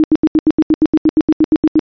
sine tone bursts, 311.5 Hz, D#4, 2 cents sharp, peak -6 dBFS, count 16, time 0-1.793 s, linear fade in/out 0 ms, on 38 ms, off 79 ms, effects resampled to 11025 Hz

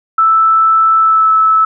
sine tone with pitch glide, 1318.5 to 1305.6 Hz, E6 to E6, 0 to -17 cents, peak -6 dBFS, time 0.18-1.65 s, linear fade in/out 5 ms, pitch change -17 cents, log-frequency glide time 0.98-1.31 s, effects none

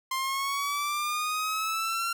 sawtooth linear sweep, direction up, 1046.5 to 1375 Hz, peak -24 dBFS, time 0.11-2.13 s, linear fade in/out 5 ms, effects none

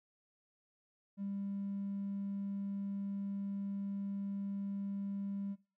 triangle tone, 198.7 Hz, G3, 24 cents sharp, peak -34 dBFS, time 1.17-5.56 s, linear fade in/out 50 ms, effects noise-tail reverb RT60 0.3 s tail -18 dB re dry + tanh soft clip ceiling -33 dBFS

